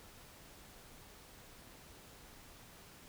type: silence
effects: pink hiss -57 dBFS RMS until 3.08 s